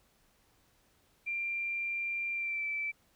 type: tone with pitch glide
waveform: sine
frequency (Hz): 2376 to 2322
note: D7 to D7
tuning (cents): +20 to -20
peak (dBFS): -32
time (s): 1.26-2.92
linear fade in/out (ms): 20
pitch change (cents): -40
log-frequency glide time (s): 2.32-2.66
effects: pink hiss -69 dBFS RMS until 3.15 s